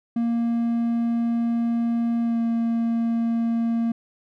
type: tone with pitch glide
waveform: triangle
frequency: 233.3 to 230.8 Hz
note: A#3 to A#3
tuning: +2 to -17 cents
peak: -18 dBFS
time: 0.16-3.92 s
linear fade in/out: 5 ms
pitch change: -19 cents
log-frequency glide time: 2.22-2.39 s
effects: none